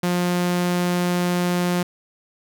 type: tone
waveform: sawtooth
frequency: 177.2 Hz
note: F3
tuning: 25 cents sharp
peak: -15 dBFS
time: 0.03-1.83 s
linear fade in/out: 5 ms
effects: none